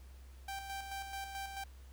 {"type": "tone with tremolo", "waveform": "sawtooth", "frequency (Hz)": 784, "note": "G5", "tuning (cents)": 0, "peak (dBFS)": -36, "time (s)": [0.48, 1.64], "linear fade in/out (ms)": 5, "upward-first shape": "square", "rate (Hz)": 4.6, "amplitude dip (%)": 45, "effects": ["added 65 Hz sine -51 dBFS peak until 1.92 s", "pink hiss -65 dBFS RMS until 1.92 s"]}